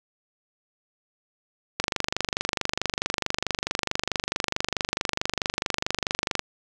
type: click train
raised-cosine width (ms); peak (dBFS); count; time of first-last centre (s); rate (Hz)
0.2; -6; 114; 1.8-6.393; 24.6
effects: none